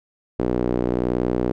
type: tone with band-pass filter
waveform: sawtooth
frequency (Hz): 61.1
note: B1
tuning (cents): -18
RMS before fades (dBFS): -22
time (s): 0.39-1.52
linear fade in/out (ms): 5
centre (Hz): 370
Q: 1.8
effects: none